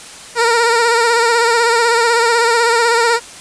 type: tone with vibrato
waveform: 15% pulse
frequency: 466.2 Hz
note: A#4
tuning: in tune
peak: -4 dBFS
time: 0.35-3.2 s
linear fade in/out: 50 ms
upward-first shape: sine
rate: 16 Hz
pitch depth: 49 cents each way
effects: white hiss -34 dBFS RMS until 3.4 s + resampled to 22050 Hz